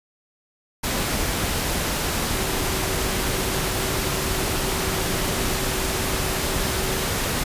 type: tone in noise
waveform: sine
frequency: 380.3 Hz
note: F#4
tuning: 48 cents sharp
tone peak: -32 dBFS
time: 2.34-7.06 s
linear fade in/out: 10 ms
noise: pink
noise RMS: -24 dBFS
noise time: 0.83-7.44 s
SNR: -11 dB
effects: resampled to 32000 Hz